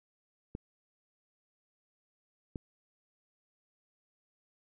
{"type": "clicks", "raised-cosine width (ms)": 3, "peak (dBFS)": -25, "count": 2, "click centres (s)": [0.551, 2.558], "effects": []}